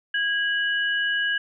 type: tone pair together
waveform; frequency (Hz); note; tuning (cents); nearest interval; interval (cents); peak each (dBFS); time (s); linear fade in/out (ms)
sine; 1644.6 / 2944; G#6 / F#7; -17 / -9; minor seventh; 1008; -22 / -28; 0.14-1.38; 5
effects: none